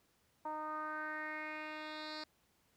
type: tone with low-pass filter sweep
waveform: 10% pulse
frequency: 307.8 Hz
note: D#4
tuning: 19 cents flat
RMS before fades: -43 dBFS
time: 0.45-2.24 s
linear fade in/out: 5 ms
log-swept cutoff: 940 to 4600 Hz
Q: 4.2
effects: pink hiss -74 dBFS RMS until 2.76 s + high-pass 60 Hz 12 dB/octave